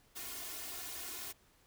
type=noise with comb filter; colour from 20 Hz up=white; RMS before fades=-44 dBFS; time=0.15-1.33 s; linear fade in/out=20 ms; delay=2.8 ms; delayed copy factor=+0.9; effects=pink hiss -68 dBFS RMS until 1.66 s